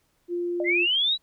sine tone, 349.2 Hz, F4, in tune, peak -25 dBFS, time 0.28-0.87 s, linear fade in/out 50 ms
sine tone with exponential decay, 606 Hz, D#5, 46 cents flat, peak -24 dBFS, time 0.6-0.78 s, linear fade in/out 2 ms, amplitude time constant 39 ms
sine linear sweep, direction up, 1980 to 3972 Hz, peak -20 dBFS, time 0.64-1.18 s, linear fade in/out 50 ms
effects pink hiss -69 dBFS RMS until 1.22 s

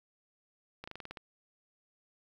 slowing click train, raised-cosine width 0.3 ms, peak -27 dBFS, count 8, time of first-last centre 0.84-1.172 s, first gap 35 ms, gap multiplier 1.1, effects 10-bit

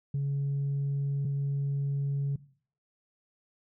sine tone pair in turn, 140 / 140 Hz, C#3 / C#3, +18 / +18 cents, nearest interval unison, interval 0 cents, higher neither, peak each -25 dBFS, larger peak neither, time 0.14-1.25 / 1.25-2.36 s, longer neither, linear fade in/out 5 ms, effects noise-tail reverb RT60 0.5 s tail -19 dB re dry + tanh soft clip ceiling -25 dBFS

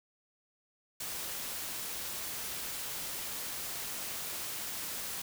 white noise, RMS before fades -39 dBFS, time 1-5.22 s, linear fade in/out 5 ms, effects none

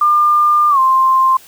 sine tone with pitch glide, 1200 to 1050.7 Hz, D6 to C6, +37 to +7 cents, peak -8 dBFS, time 0.01-1.37 s, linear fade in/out 5 ms, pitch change -230 cents, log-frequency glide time 0.7-0.79 s, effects white hiss -42 dBFS RMS until 1.47 s

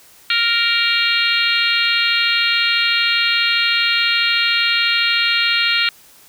harmonic tone, 466.2 Hz, A#4, in tune, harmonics 3 / 4 / 5 / 6 / 7 / 8 / 9, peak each -21 / -24 / -20 / -20 / -24 / -23 / -22 dBFS, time 0.3-5.89 s, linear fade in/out 2 ms, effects white hiss -47 dBFS RMS until 6.28 s

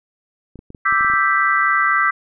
clicks, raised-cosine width 3 ms, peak -24 dBFS, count 9, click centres 0.557 / 0.591 / 0.704 / 0.748 / 0.925 / 1.009 / 1.047 / 1.1 / 1.137 s
sine chord, E minor seventh, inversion third, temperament equal, 1174.7 / 1318.5 / 1568 / 1975.5 Hz, D6 / E6 / G6 / B6, 0 / 0 / 0 / 0 cents, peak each -19 dBFS, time 0.85-2.11 s, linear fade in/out 10 ms
effects none

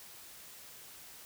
silence, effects white hiss -52 dBFS RMS until 1.25 s

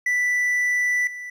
triangle tone with level steps, 1975.5 Hz, B6, in tune, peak -17 / -30 dBFS, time 0.06-1.3 s, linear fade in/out 5 ms, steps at 1.07 s, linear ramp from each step 2 ms, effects none

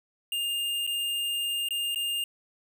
square tone with dropouts, 2814 Hz, F7, 12 cents sharp, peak -28 dBFS, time 0.32-2.24 s, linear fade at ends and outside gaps 2 ms, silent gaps 0.867-0.874 / 1.687-1.707 / 1.947-1.958 s, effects none

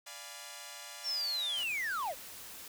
5% pulse chord, D diminished seventh, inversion none, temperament equal, 587.3 / 698.5 / 830.6 / 987.8 Hz, D5 / F5 / Ab5 / Cb6, 0 / 0 / 0 / 0 cents, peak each -39 dBFS, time 0.06-1.64 s, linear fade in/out 10 ms
triangle linear sweep, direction down, 5588 to 480 Hz, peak -31 dBFS, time 1.03-2.15 s, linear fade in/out 50 ms
white noise, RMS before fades -48 dBFS, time 1.57-2.68 s, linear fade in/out 2 ms
effects none

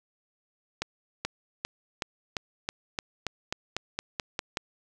accelerating click train, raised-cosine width 0.2 ms, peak -12 dBFS, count 14, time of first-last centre 0.82-4.571 s, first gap 430 ms, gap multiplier 0.93, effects none

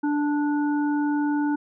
harmonic tone, 293.3 Hz, D4, 2 cents flat, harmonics 1 / 3 / 5, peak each -21 / -31 / -35 dBFS, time 0.03-1.56 s, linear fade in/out 10 ms, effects none

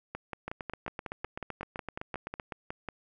two click trains, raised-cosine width 0.5 ms, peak -21 / -21 dBFS, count 16 / 16, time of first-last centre 0.48-2.398 / 0.15-2.887 s, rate 7.82 / 5.48 Hz, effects none

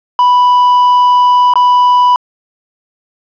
triangle tone with dropouts, 987.8 Hz, B5, in tune, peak -3 dBFS, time 0.19-2.16 s, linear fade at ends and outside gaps 1 ms, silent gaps 1.537-1.556 s, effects resampled to 11025 Hz + 7-bit

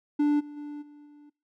triangle tone with level steps, 293.7 Hz, D4, in tune, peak -18 / -37 / -33 / -45 / -47 dBFS, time 0.19-1.3 s, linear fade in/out 10 ms, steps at 0.39 / 0.56 / 0.81 / 1.05 s, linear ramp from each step 20 ms, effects noise-tail reverb RT60 0.3 s tail -25 dB re dry

